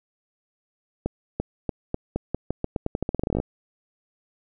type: accelerating click train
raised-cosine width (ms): 2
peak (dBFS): -11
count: 23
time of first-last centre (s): 1.06-3.401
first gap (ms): 340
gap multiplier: 0.86
effects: none